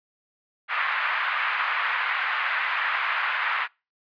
pink band-pass noise, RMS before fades -26 dBFS, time 0.68-3.68 s, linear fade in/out 50 ms, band 1100 to 2400 Hz, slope 24 dB/octave, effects noise-tail reverb RT60 0.3 s tail -26 dB re dry + resampled to 11025 Hz

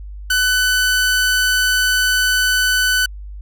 sawtooth tone, 1500 Hz, F#6, 23 cents sharp, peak -10 dBFS, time 0.3-3.06 s, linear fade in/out 5 ms, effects added 50 Hz sine -29 dBFS peak until 3.41 s

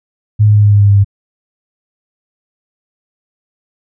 sine tone with pitch steps, 106 / 105.09 / 104.18 / 103.28 / 102.39 / 101.51 / 100.63 / 99.76 Hz, G#2 / G#2 / G#2 / G#2 / G#2 / G#2 / G2 / G2, +36 / +21 / +6 / -9 / -24 / -39 / +46 / +31 cents, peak -4 dBFS, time 0.39-1.046 s, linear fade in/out 20 ms, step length 82 ms, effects none

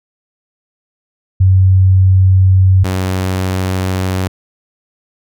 sine / sawtooth tone pair in turn, 94.2 / 93.39 Hz, F#2 / F#2, +32 / +17 cents, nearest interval unison, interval 15 cents, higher first, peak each -5 / -10 dBFS, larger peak first, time 1.4-2.84 / 2.84-4.28 s, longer neither, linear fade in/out 10 ms, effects none

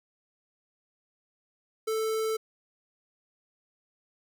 square tone with notch filter, 440.7 Hz, A4, 3 cents sharp, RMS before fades -29 dBFS, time 1.87-2.37 s, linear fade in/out 10 ms, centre 2600 Hz, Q 1.8, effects none

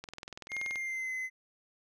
click train, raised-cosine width 0.2 ms, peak -25 dBFS, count 16, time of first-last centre 0.04-0.758 s, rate 20.9 Hz
triangle tone with pitch glide, 2129 to 2043 Hz, C7 to C7, +30 to -42 cents, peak -32 dBFS, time 0.49-1.3 s, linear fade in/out 50 ms, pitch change -72 cents, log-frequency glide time 0.71-1.12 s
effects none

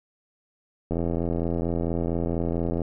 click train, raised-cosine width 2 ms, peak -14 dBFS, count 162, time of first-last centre 0.91-2.818 s, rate 84.4 Hz, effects none

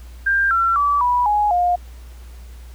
sine tone with pitch steps, 1592 / 1354.3 / 1152 / 980 / 833.6 / 709.2 Hz, G6 / E6 / D6 / B5 / G#5 / F5, +26 / +46 / -34 / -14 / +6 / +26 cents, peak -14 dBFS, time 0.26-1.76 s, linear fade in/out 10 ms, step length 250 ms, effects added 60 Hz sine -35 dBFS peak until 2.74 s + pink hiss -50 dBFS RMS until 2.74 s

